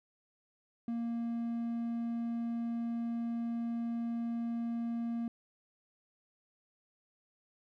triangle tone, 233.1 Hz, A#3, in tune, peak -31 dBFS, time 0.88-5.28 s, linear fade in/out 2 ms, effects none

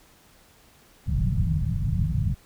white low-pass noise, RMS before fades -24 dBFS, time 1.06-2.35 s, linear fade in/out 20 ms, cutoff 170 Hz, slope 48 dB/octave, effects pink hiss -56 dBFS RMS until 2.45 s

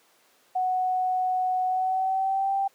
sine tone with pitch glide, 740 to 784 Hz, F#5 to G5, 0 to 0 cents, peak -22 dBFS, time 0.55-2.68 s, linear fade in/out 10 ms, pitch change +100 cents, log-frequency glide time 1.66-2.53 s, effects pink hiss -61 dBFS RMS until 2.74 s + high-pass 400 Hz 12 dB/octave

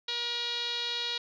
5% pulse tone with low-pass filter, 477 Hz, A#4, 40 cents sharp, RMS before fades -33 dBFS, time 0.08-1.18 s, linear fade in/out 5 ms, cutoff 3900 Hz, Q 5.1, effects none

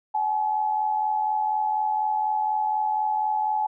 sine tone pair together, 768.9 / 853 Hz, G5 / G#5, -34 / +46 cents, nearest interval major second, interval 180 cents, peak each -30 / -22 dBFS, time 0.14-3.67 s, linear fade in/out 10 ms, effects none

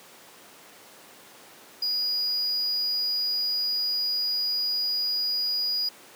triangle tone, 4900 Hz, D#8, 27 cents flat, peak -23 dBFS, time 1.82-5.89 s, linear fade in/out 5 ms, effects pink hiss -49 dBFS RMS until 6.15 s + high-pass 300 Hz 12 dB/octave

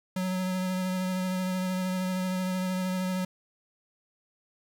square tone with vibrato, 185 Hz, F#3, in tune, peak -28 dBFS, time 0.16-3.25 s, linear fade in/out 5 ms, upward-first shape triangle, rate 13 Hz, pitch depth 20 cents each way, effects 10-bit

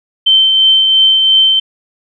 sine tone with tremolo, 3102 Hz, G7, 19 cents flat, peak -4 dBFS, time 0.26-1.6 s, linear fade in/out 10 ms, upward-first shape triangle, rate 2.9 Hz, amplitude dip 35%, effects none

